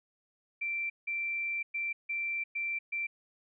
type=tone bursts at uneven times; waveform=sine; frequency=2349 Hz; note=D7; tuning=in tune; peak=-31 dBFS; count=6; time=0.61-0.9 / 1.07-1.63 / 1.74-1.93 / 2.09-2.44 / 2.55-2.79 / 2.92-3.07 s; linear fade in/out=10 ms; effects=none